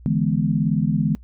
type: chord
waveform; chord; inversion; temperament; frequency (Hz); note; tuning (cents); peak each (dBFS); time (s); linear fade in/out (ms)
sine; E dominant seventh; third; equal with one note detuned; 146.83 / 164.81 / 209 / 246.9; D3 / E3 / G#3 / B3; 0 / 0 / +11 / 0; -22 / -22 / -22 / -26; 0.06-1.15; 0
effects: noise-tail reverb RT60 0.1 s tail -23 dB re dry + added 60 Hz sine -41 dBFS peak until 1.23 s